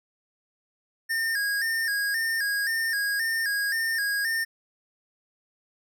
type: tone with vibrato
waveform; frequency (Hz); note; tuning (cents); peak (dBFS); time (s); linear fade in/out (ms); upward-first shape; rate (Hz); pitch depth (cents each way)
square; 1725; A6; -35; -25; 1.09-4.45; 20; square; 1.9; 86
effects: none